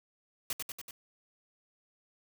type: noise with echo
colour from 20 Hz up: white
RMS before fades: -34 dBFS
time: 0.5-0.53 s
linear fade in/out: 2 ms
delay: 95 ms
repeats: 4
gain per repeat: -3 dB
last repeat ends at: 0.91 s
effects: none